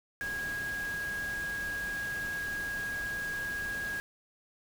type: tone in noise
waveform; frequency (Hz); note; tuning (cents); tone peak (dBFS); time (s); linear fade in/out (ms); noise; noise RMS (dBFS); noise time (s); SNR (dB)
sine; 1644; G#6; -18; -33; 0.21-4; 0; pink; -44; 0.21-4; +8
effects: none